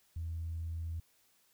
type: tone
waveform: sine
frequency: 82.41 Hz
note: E2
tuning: in tune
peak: -35 dBFS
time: 0.16-1 s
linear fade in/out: 5 ms
effects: tanh soft clip ceiling -31 dBFS + white hiss -70 dBFS RMS until 1.53 s